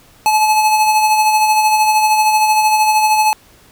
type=tone with tremolo; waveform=square; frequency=860 Hz; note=A5; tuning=40 cents flat; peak=-9 dBFS; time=0.26-3.33 s; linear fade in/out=0 ms; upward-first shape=sine; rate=13 Hz; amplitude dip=40%; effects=pink hiss -47 dBFS RMS until 3.71 s